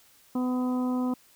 harmonic tone, 251.6 Hz, B3, 32 cents sharp, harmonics 1 / 2 / 3 / 4 / 5, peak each -25 / -37 / -40 / -39 / -44 dBFS, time 0.35-1.14 s, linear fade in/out 5 ms, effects white hiss -59 dBFS RMS until 1.35 s

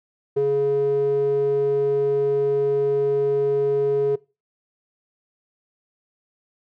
square tone with band-pass filter, 140 Hz, C#3, 18 cents sharp, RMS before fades -20 dBFS, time 0.36-4.16 s, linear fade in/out 10 ms, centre 400 Hz, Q 7.4, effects noise-tail reverb RT60 0.3 s tail -22 dB re dry

